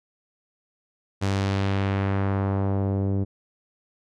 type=tone with low-pass filter sweep; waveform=sawtooth; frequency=98 Hz; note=G2; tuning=in tune; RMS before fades=-24 dBFS; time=1.21-3.25 s; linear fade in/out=20 ms; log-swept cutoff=7300 to 360 Hz; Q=1; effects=none